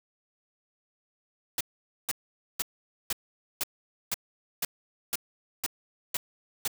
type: noise bursts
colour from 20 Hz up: white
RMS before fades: -29 dBFS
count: 11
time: 1.58-6.677 s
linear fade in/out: 2 ms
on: 27 ms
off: 480 ms
effects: none

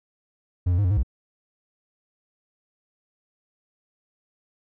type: tone with pitch steps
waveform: triangle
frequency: 89.6 / 87.7 / 102.2 / 89.4 / 103.9 / 64 Hz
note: F2 / F2 / G#2 / F2 / G#2 / C2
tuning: +45 / +8 / -27 / +41 / +1 / -38 cents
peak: -16 dBFS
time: 0.66-1.032 s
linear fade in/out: 10 ms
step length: 62 ms
effects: none

